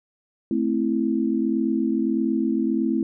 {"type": "chord", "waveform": "sine", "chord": "A minor", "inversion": "none", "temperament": "equal", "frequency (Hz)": [220, 261.6, 329.6], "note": ["A3", "C4", "E4"], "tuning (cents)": [0, 0, 0], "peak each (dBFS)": -24, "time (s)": [0.51, 3.03], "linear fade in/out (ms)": 2, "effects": []}